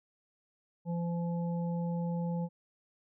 harmonic tone, 171 Hz, F3, 36 cents flat, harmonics 1 / 3 / 5, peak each -31 / -41 / -45 dBFS, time 0.85-2.49 s, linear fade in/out 50 ms, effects none

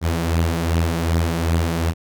sawtooth beating tone pair, 82.41 / 85.01 Hz, E2 / F2, 0 / -46 cents, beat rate 2.6 Hz, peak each -15 / -19 dBFS, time 0.01-1.94 s, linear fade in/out 50 ms, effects none

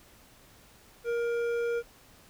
sine tone with hard clipping, 470.6 Hz, A#4, 16 cents sharp, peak -29 dBFS, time 1.04-1.83 s, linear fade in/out 50 ms, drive 9 dB, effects pink hiss -57 dBFS RMS until 2.29 s

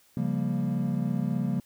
triangle chord, G half-diminished seventh, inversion second, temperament equal with one note detuned, 138.59 / 174.61 / 198.05 / 233.1 Hz, Db3 / F3 / G3 / Bb3, 0 / 0 / +18 / 0 cents, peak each -29 dBFS, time 0.17-1.6 s, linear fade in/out 2 ms, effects white hiss -62 dBFS RMS until 1.65 s

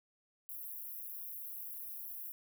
white high-pass noise, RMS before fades -45 dBFS, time 0.49-2.32 s, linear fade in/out 0 ms, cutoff 11000 Hz, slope 96 dB/octave, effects none

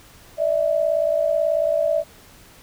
sine tone pair together, 590.7 / 649 Hz, D5 / E5, +10 / -27 cents, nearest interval major second, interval 163 cents, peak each -20 dBFS, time 0.37-2.04 s, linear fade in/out 50 ms, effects pink hiss -48 dBFS RMS until 2.62 s

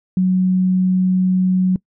sine tone, 185 Hz, F#3, in tune, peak -12 dBFS, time 0.17-1.76 s, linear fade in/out 2 ms, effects noise-tail reverb RT60 0.1 s tail -23 dB re dry

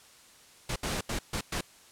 pink noise bursts at uneven times, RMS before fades -32 dBFS, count 5, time 0.69-0.76 / 0.83-1.01 / 1.09-1.19 / 1.33-1.41 / 1.52-1.61 s, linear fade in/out 5 ms, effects white hiss -56 dBFS RMS until 1.91 s + low-pass 10000 Hz 12 dB/octave

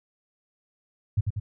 sine tone with echo, 103.2 Hz, G#2, 10 cents flat, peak -18 dBFS, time 1.17-1.21 s, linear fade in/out 10 ms, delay 95 ms, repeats 2, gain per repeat -4 dB, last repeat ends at 1.4 s, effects none

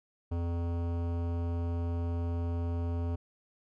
sine tone with hard clipping, 85.3 Hz, F2, 40 cents flat, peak -32 dBFS, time 0.31-3.16 s, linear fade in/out 10 ms, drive 17 dB, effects none

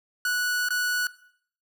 45% pulse tone with dropouts, 1473 Hz, F#6, 8 cents flat, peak -23 dBFS, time 0.25-1.07 s, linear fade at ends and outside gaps 2 ms, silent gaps 0.687-0.705 s, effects noise-tail reverb RT60 0.6 s tail -17 dB re dry

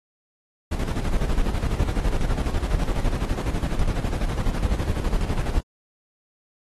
brown noise with tremolo, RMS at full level -21 dBFS, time 0.71-5.61 s, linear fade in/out 10 ms, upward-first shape square, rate 12 Hz, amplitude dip 55%, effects AAC 32 kbps

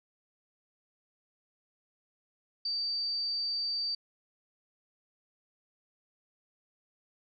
sine tone, 4632 Hz, D8, 25 cents flat, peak -30 dBFS, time 2.65-3.95 s, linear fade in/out 5 ms, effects none

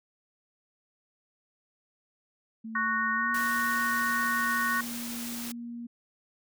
sine tone with pitch glide, 223.3 to 236.6 Hz, A3 to A#3, +26 to +26 cents, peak -36 dBFS, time 2.64-5.87 s, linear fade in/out 10 ms, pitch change +100 cents, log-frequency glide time 3.11-3.3 s
sine chord, F# major, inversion second, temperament just, 1110 / 1480 / 1850 Hz, C#6 / F#6 / A#6, +2 / 0 / -14 cents, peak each -30 dBFS, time 2.75-4.81 s, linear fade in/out 5 ms
white noise, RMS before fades -39 dBFS, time 3.34-5.52 s, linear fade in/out 5 ms
effects none

